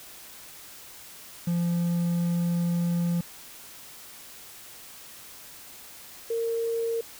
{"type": "tone pair in turn", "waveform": ["triangle", "sine"], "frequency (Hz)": [172.2, 459.7], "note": ["F3", "A#4"], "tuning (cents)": [-24, -24], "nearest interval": "octave + perfect fourth", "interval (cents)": 1700, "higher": "second", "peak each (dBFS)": [-21, -25], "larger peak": "first", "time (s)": [[1.47, 3.21], [6.3, 7.01]], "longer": "first", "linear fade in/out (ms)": 5, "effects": ["white hiss -46 dBFS RMS until 7.19 s"]}